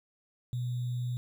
sine tone with sample-and-hold, 122.8 Hz, B2, 9 cents flat, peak -30 dBFS, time 0.53-1.17 s, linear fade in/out 0 ms, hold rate 3675 Hz, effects none

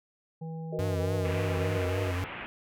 harmonic tone, 161.9 Hz, E3, 31 cents flat, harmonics 1 / 3 / 5, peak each -35 / -45 / -49 dBFS, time 0.41-1.78 s, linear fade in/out 10 ms
sine chord, B major seventh, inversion second, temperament equal, 370 / 466.2 / 493.9 / 622.3 Hz, F#4 / A#4 / B4 / D#5, 0 / 0 / 0 / 0 cents, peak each -39 / -35 / -40 / -37 dBFS, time 0.72-2.12 s, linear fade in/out 10 ms
square tone with vibrato, 93.5 Hz, F#2, 19 cents sharp, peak -30 dBFS, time 0.79-2.24 s, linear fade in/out 0 ms, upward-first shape triangle, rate 3.5 Hz, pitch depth 110 cents each way
white low-pass noise, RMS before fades -40 dBFS, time 1.25-2.46 s, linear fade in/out 0 ms, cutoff 2800 Hz, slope 48 dB/octave
effects none

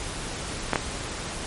clicks, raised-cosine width 0.5 ms, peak -5 dBFS, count 2, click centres 0.733 / 0.758 s, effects pink hiss -33 dBFS RMS until 1.46 s + MP3 48 kbps

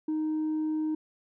triangle tone with tanh clipping, 310.7 Hz, D#4, 2 cents flat, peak -27 dBFS, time 0.08-0.95 s, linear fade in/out 5 ms, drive 6 dB, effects none

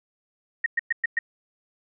sine tone bursts, 1864.7 Hz, A#6, in tune, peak -19 dBFS, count 5, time 0.64-1.19 s, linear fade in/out 5 ms, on 22 ms, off 110 ms, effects none

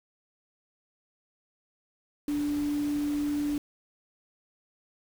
sine tone in noise, 292.5 Hz, D4, 7 cents flat, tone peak -26 dBFS, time 2.28-3.58 s, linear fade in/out 2 ms, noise pink, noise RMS -44 dBFS, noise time 2.28-3.58 s, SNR +15 dB, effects none

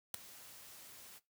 white noise with ADSR envelope, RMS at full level -32 dBFS, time 0.14-1.2 s, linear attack 4 ms, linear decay 3 ms, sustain -23 dB, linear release 33 ms, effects noise-tail reverb RT60 0.2 s tail -19 dB re dry + high-pass 60 Hz 12 dB/octave

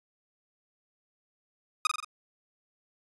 sawtooth tone with echo, 1244.5 Hz, D#6, in tune, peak -18 dBFS, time 1.85-1.87 s, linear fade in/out 2 ms, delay 44 ms, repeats 4, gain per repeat -4 dB, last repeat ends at 2.046 s, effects resampled to 24000 Hz

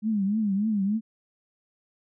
sine tone with vibrato, 206.7 Hz, G#3, 8 cents flat, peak -22 dBFS, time 0.02-1.01 s, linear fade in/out 50 ms, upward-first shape triangle, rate 3.4 Hz, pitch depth 150 cents each way, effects none

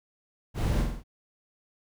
brown noise with echo, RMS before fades -27 dBFS, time 0.54-0.85 s, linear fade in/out 50 ms, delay 47 ms, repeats 4, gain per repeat -4 dB, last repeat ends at 1.038 s, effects none

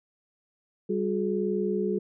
sine tone cluster, 196.4 / 364.2 / 424.9 Hz, G3 / F#4 / G#4, +4 / -27 / +40 cents, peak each -29 dBFS, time 0.89-1.99 s, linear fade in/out 10 ms, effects none

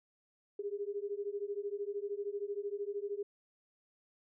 sine beating tone pair, 400 / 413 Hz, G4 / G#4, +35 / -10 cents, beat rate 13 Hz, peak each -39 / -39 dBFS, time 0.59-3.23 s, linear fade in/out 5 ms, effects none

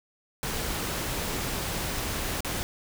pink noise with dropouts, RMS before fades -31 dBFS, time 0.43-2.63 s, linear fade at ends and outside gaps 0 ms, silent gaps 2.406-2.447 s, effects none

